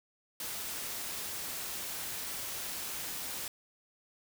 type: noise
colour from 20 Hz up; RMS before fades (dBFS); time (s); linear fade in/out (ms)
white; -39; 0.4-3.48; 2
effects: none